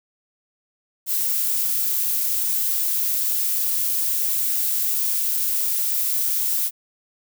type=noise; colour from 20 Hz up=violet; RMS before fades=-22 dBFS; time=1.06-6.71 s; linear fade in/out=50 ms; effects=none